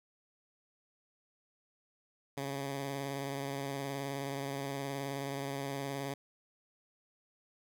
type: tone with vibrato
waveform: 10% pulse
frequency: 138.59 Hz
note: C#3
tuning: in tune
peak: -28 dBFS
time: 2.37-6.14 s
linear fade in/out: 5 ms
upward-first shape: sine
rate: 19 Hz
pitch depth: 31 cents each way
effects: none